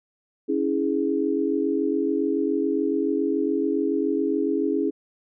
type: chord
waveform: sine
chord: C# minor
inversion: none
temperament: equal with one note detuned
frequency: 277.2 / 324.3 / 415.3 Hz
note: C#4 / E4 / G#4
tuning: 0 / -28 / 0 cents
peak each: -25 dBFS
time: 0.48-4.91 s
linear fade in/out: 20 ms
effects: none